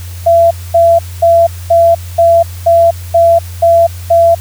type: tone bursts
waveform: sine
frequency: 674 Hz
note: E5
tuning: 38 cents sharp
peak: -3 dBFS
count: 9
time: 0.26-4.35 s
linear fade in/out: 10 ms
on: 250 ms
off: 230 ms
effects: added 88 Hz sine -22 dBFS peak until 4.4 s + white hiss -34 dBFS RMS until 4.4 s